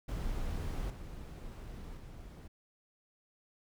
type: noise with level steps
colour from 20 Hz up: brown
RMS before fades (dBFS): -37 / -45 / -48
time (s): 0.08-2.48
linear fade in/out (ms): 10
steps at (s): 0.9 / 1.97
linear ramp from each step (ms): 2
effects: none